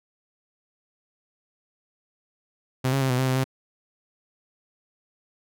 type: tone with pitch steps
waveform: sawtooth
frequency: 129.7 / 136.4 / 132.5 / 125.7 / 131.1 / 129.6 / 131.8 Hz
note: C3 / C#3 / C3 / B2 / C3 / C3 / C3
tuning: -15 / -28 / +22 / +31 / +4 / -16 / +13 cents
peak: -17 dBFS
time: 2.84-3.442 s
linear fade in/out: 10 ms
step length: 86 ms
effects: none